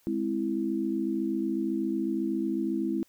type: chord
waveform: sine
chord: Ab augmented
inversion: none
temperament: equal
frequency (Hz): 207.7 / 261.6 / 329.6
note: Ab3 / C4 / E4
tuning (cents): 0 / 0 / 0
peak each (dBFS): -32 / -32 / -29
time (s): 0.07-3.03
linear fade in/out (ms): 0
effects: white hiss -65 dBFS RMS until 3.08 s